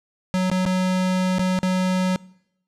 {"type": "tone with dropouts", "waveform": "square", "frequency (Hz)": 185, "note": "F#3", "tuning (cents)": 0, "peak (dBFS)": -19, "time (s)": [0.34, 2.16], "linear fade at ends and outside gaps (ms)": 0, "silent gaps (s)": [[0.5, 0.515], [0.653, 0.662], [1.384, 1.394], [1.589, 1.631]], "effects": ["noise-tail reverb RT60 0.8 s tail -23 dB re dry", "low-pass 8000 Hz 12 dB/octave"]}